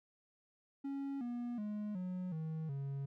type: tone with pitch steps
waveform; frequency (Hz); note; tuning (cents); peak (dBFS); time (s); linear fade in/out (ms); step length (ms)
triangle; 276.6 / 240.8 / 209.6 / 182.49 / 158.86 / 138.3; C#4 / B3 / G#3 / F#3 / D#3 / C#3; -4 / -44 / +16 / -24 / +36 / -4; -36; 0.84-3.06; 10; 370
effects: none